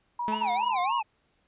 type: tone with pitch glide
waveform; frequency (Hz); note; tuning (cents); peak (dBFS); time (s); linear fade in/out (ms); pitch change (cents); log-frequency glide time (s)
sine; 962 to 1079.8; B5 to C#6; -46 to -46; -28; 0.19-1; 5; +200; 0.59-0.88
type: tone with exponential decay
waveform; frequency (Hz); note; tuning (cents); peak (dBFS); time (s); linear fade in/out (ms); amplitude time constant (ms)
sawtooth; 215.7; A3; -34; -25; 0.28-0.93; 0; 140
type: tone with vibrato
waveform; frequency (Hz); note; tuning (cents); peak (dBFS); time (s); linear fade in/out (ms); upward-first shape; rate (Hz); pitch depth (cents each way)
square; 830.6; G#5; 0; -27; 0.31-1.03; 20; sine; 3.5; 270
effects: pink hiss -70 dBFS RMS until 1.47 s + resampled to 8000 Hz